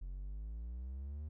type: exponential sweep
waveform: triangle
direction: up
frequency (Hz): 43.65 to 77.1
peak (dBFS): -39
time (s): 0.01-1.29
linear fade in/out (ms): 10
effects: none